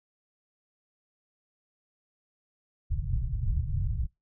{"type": "low-pass noise", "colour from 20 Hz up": "pink", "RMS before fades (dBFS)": -29, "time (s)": [2.9, 4.07], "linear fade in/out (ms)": 10, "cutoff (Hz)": 140, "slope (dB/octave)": 48, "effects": ["noise-tail reverb RT60 0.2 s tail -24 dB re dry"]}